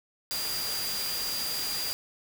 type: tone in noise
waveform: sine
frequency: 4787 Hz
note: D8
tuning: 32 cents sharp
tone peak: -32 dBFS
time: 0.31-1.93 s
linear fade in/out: 0 ms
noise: white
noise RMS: -34 dBFS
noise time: 0.31-1.93 s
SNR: -1 dB
effects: none